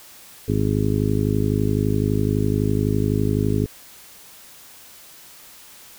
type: harmonic tone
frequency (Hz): 51.9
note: G#1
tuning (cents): 0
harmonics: 1 / 2 / 3 / 4 / 5 / 6 / 7 / 8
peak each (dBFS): -28 / -22 / -25 / -27 / -25 / -29 / -30 / -27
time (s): 0.48-3.66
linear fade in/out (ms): 5
effects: white hiss -45 dBFS RMS until 5.98 s